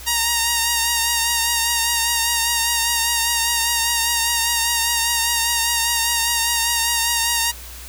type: tone with vibrato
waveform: 5% pulse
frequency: 932.3 Hz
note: A#5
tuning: in tune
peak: -5 dBFS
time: 0.06-7.52 s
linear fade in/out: 20 ms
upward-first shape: triangle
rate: 5 Hz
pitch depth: 36 cents each way
effects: added 60 Hz sine -37 dBFS peak until 7.88 s + white hiss -38 dBFS RMS until 7.88 s